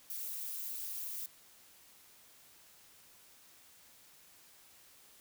violet noise with amplitude modulation, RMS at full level -37 dBFS, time 0.1-1.26 s, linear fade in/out 2 ms, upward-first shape sine, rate 225 Hz, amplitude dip 100%, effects white hiss -61 dBFS RMS until 5.2 s

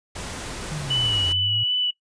pink noise, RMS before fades -33 dBFS, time 0.15-1.33 s, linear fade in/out 10 ms
sine linear two-way sweep, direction down then up, 158.9 to 87.2 to 112 Hz, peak -28 dBFS, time 0.71-1.64 s, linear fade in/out 10 ms, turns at 1.28 s
sine tone with vibrato, 2960 Hz, F#7, in tune, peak -20 dBFS, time 0.9-1.91 s, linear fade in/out 10 ms, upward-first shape sine, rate 2.6 Hz, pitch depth 18 cents each way
effects noise-tail reverb RT60 0.1 s tail -19 dB re dry + resampled to 22050 Hz

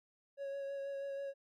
triangle tone with vibrato, 554 Hz, C#5, 1 cent flat, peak -37 dBFS, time 0.37-1.34 s, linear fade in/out 50 ms, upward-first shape sine, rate 6.2 Hz, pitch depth 15 cents each way, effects none

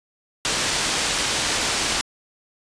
white low-pass noise, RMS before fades -23 dBFS, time 0.45-2.01 s, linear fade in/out 0 ms, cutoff 6500 Hz, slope 12 dB/octave, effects resampled to 22050 Hz

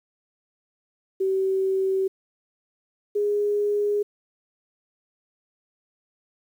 sine tone pair in turn, 383.1 / 412.6 Hz, G4 / G#4, -40 / -11 cents, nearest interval minor second, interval 129 cents, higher second, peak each -20 dBFS, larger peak neither, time 1.2-2.08 / 3.15-4.03 s, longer neither, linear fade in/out 10 ms, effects 9-bit

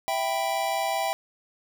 square chord, E minor, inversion none, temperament equal, 659.3 / 784 / 987.8 Hz, E5 / G5 / B5, 0 / 0 / 0 cents, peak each -30 / -28 / -34 dBFS, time 0.08-1.13 s, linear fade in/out 0 ms, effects none

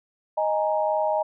sine chord, D# suspended fourth, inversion none, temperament just, 622.3 / 829.7 / 933.4 Hz, D#5 / G#5 / A#5, 0 / -2 / +2 cents, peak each -23 / -26 / -28 dBFS, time 0.37-1.23 s, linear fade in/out 10 ms, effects none

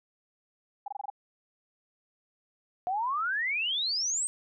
sine tone bursts, 811 Hz, G#5, 41 cents flat, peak -32 dBFS, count 6, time 0.86-1.101 s, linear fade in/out 5 ms, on 21 ms, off 23 ms
sine exponential sweep, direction up, 705 to 8500 Hz, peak -27 dBFS, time 2.87-4.27 s, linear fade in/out 0 ms
effects none

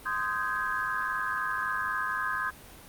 sine chord, Ab major seventh, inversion first, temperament just, 1038.3 / 1245.9 / 1557.4 / 1661.2 Hz, C6 / Eb6 / G6 / Ab6, -14 / +2 / -12 / 0 cents, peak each -33 dBFS, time 0.05-2.51 s, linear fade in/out 20 ms, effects pink hiss -49 dBFS RMS until 2.88 s + Opus 32 kbps

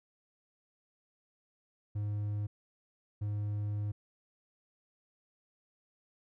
triangle tone bursts at uneven times, 103.83 Hz, G#2, in tune, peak -30 dBFS, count 2, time 1.95-2.47 / 3.21-3.92 s, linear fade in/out 10 ms, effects none

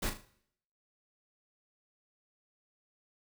pink noise with echo, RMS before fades -33 dBFS, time 0.02-0.1 s, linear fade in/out 10 ms, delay 39 ms, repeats 4, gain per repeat -8 dB, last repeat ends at 0.256 s, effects noise-tail reverb RT60 0.7 s tail -18 dB re dry

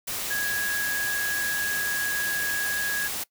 sine tone in noise, 1657 Hz, G#6, 4 cents flat, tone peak -26 dBFS, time 0.3-3.08 s, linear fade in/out 10 ms, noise white, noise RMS -31 dBFS, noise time 0.07-3.24 s, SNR +2 dB, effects noise-tail reverb RT60 0.1 s tail -21 dB re dry

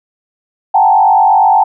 sine tone with frequency modulation, 824 Hz, G#5, 14 cents flat, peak -5 dBFS, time 0.74-1.64 s, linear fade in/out 10 ms, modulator 48.5 Hz, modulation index 1.7, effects none

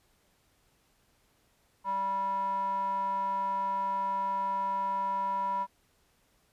square tone with band-pass filter, 195.1 Hz, G3, 8 cents flat, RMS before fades -31 dBFS, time 1.84-5.67 s, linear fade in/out 50 ms, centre 970 Hz, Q 9.3, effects pink hiss -69 dBFS RMS until 6.52 s + resampled to 32000 Hz

